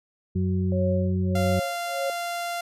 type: harmonic tone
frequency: 92.7 Hz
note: F#2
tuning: 4 cents sharp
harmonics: 1 / 2 / 4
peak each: -24 / -25 / -33 dBFS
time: 0.35-1.6 s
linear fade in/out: 10 ms
type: tone with tremolo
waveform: sine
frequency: 548 Hz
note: C#5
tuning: 20 cents flat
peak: -24 dBFS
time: 0.72-2.1 s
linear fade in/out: 2 ms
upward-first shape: sine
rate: 1.6 Hz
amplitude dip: 100%
type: tone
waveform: sawtooth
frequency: 693 Hz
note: F5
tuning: 14 cents flat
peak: -24 dBFS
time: 1.35-2.61 s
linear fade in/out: 5 ms
effects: resampled to 32000 Hz